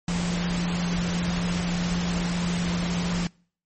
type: tone in noise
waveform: sine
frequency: 174.61 Hz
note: F3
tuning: in tune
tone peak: -24 dBFS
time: 0.08-3.27 s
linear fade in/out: 2 ms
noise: pink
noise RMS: -31 dBFS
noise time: 0.08-3.27 s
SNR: +4 dB
effects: noise-tail reverb RT60 0.5 s tail -26 dB re dry + MP3 32 kbps